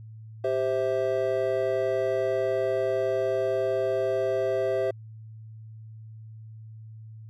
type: chord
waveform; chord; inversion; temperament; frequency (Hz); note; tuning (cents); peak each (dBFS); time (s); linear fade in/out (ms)
triangle; C major; second; just; 392.4 / 523.3 / 654.1; G4 / C5 / E5; +2 / 0 / -14; -26; 0.44-4.91; 5
effects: added 110 Hz sine -41 dBFS peak until 7.29 s